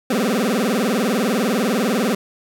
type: tone with vibrato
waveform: 25% pulse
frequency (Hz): 225.3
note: A3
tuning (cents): +41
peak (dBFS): -13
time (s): 0.1-2.15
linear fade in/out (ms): 5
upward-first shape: sine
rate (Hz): 20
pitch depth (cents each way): 290
effects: none